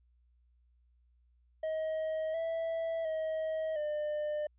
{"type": "tone with pitch steps", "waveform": "triangle", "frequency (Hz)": [632, 657, 634, 600], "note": ["D#5", "E5", "D#5", "D5"], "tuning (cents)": [27, -6, 32, 37], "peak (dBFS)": -30, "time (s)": [1.63, 4.47], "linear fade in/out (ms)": 5, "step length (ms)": 710, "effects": ["added 60 Hz sine -65 dBFS peak until 4.58 s", "resampled to 8000 Hz"]}